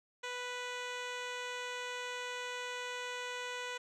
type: tone with low-pass filter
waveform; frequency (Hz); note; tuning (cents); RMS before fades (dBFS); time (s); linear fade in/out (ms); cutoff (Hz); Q
10% pulse; 493.9; B4; 0; -41; 0.23-3.78; 10; 5500; 1.3
effects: none